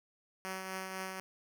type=tone with tremolo; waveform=5% pulse; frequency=188.9 Hz; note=F#3; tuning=36 cents sharp; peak=-26 dBFS; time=0.45-1.2 s; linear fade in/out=0 ms; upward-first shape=triangle; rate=4 Hz; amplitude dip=40%; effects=none